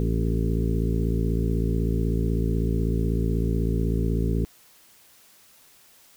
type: harmonic tone with a mistuned harmonic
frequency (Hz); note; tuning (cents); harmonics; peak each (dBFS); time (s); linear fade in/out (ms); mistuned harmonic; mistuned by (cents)
56.1; A1; +34; 1 / 2 / 3 / 4 / 5 / 6 / 7 / 8; -24 / -28 / -28 / -33 / -33 / -37 / -33 / -37; 0-4.45; 0; 5; -46
effects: white hiss -55 dBFS RMS until 6.16 s